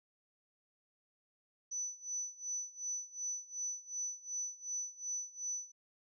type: tone with tremolo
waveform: sine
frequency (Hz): 5980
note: F#8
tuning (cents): +17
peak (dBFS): -35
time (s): 1.71-5.72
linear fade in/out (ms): 10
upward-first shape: sine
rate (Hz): 2.7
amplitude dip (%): 90
effects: none